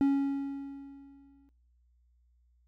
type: tone with exponential decay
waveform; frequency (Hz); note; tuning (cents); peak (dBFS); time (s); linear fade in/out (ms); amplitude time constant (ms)
triangle; 277.2; C#4; 0; -19; 0.01-1.49; 0; 320
effects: noise-tail reverb RT60 0.6 s tail -21 dB re dry + added 60 Hz sine -64 dBFS peak until 2.67 s